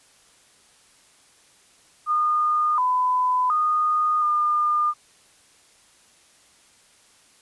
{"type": "tone with pitch steps", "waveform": "sine", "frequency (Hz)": [1221, 1004, 1231, 1208], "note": ["D#6", "B5", "D#6", "D6"], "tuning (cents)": [-33, 28, -19, 48], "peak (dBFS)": -18, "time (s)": [2.06, 4.94], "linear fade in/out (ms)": 50, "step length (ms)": 720, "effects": ["white hiss -56 dBFS RMS until 7.41 s", "resampled to 24000 Hz"]}